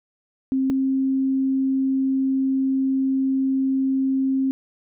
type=tone pair in turn; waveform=sine; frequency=265.1 / 266.6 Hz; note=C4 / C4; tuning=+23 / +33 cents; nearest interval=unison; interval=10 cents; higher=second; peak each=-18 dBFS; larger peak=neither; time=0.52-0.7 / 0.7-4.51 s; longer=second; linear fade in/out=0 ms; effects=none